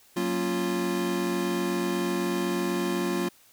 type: chord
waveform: square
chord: Gb major seventh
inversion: none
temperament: equal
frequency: 185 / 233.1 / 277.2 / 349.2 Hz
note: Gb3 / Bb3 / Db4 / F4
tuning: 0 / 0 / 0 / 0 cents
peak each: -32 / -34 / -35 / -29 dBFS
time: 0.16-3.29 s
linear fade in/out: 10 ms
effects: white hiss -58 dBFS RMS until 3.52 s